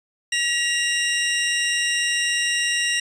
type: tone pair together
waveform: sawtooth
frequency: 1917.3 / 2794 Hz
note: A#6 / F7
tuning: +48 / 0 cents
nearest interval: perfect fifth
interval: 652 cents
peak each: -19 dBFS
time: 0.32-3 s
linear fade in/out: 5 ms
effects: resampled to 22050 Hz